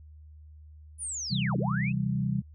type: linear two-way sweep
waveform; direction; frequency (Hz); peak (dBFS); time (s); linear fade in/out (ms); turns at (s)
sine; down then up; 10000 to 164.81 to 2740; -32; 0.98-1.93; 50; 1.57
type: chord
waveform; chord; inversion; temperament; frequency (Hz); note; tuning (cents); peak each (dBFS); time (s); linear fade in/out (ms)
sine; C major; none; equal; 130.81 / 164.81 / 196; C3 / E3 / G3; 0 / 0 / 0; -29 / -32 / -30; 1.3-2.42; 20
effects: added 76 Hz sine -47 dBFS peak until 2.54 s